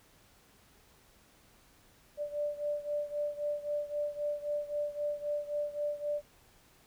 sine beating tone pair, 587 / 590.8 Hz, D5 / D5, -1 / +10 cents, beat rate 3.8 Hz, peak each -34 / -37 dBFS, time 2.17-6.22 s, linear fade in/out 50 ms, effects pink hiss -63 dBFS RMS until 6.86 s

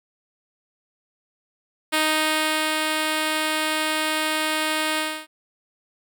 5% pulse tone with ADSR envelope, 311.1 Hz, D#4, in tune, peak -7 dBFS, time 1.92-5.27 s, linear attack 20 ms, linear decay 810 ms, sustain -3 dB, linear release 290 ms, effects none

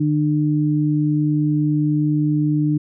sine tone pair together, 150.2 / 300.4 Hz, D3 / D4, +39 / +39 cents, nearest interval octave, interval 1200 cents, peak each -18 dBFS, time 0-2.78 s, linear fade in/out 10 ms, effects none

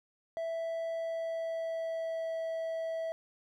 triangle tone with pitch glide, 659.3 to 652.9 Hz, E5 to E5, 0 to -17 cents, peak -31 dBFS, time 0.37-3.12 s, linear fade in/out 0 ms, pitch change -17 cents, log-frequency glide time 0.91-2.36 s, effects none

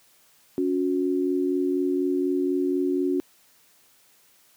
sine tone pair together, 280 / 364.1 Hz, C#4 / F#4, +18 / -28 cents, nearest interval perfect fourth, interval 454 cents, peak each -24 dBFS, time 0.58-3.2 s, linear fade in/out 0 ms, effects white hiss -59 dBFS RMS until 4.56 s + high-pass 100 Hz 12 dB/octave

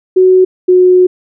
sine tone pair in turn, 371.5 / 365.1 Hz, F#4 / F#4, +7 / -23 cents, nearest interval unison, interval 30 cents, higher first, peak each -3 dBFS, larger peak neither, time 0.16-0.45 / 0.68-1.07 s, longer second, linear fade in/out 10 ms, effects none

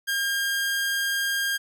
sawtooth tone, 1611 Hz, G6, 47 cents sharp, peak -20 dBFS, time 0.07-1.58 s, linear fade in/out 20 ms, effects none

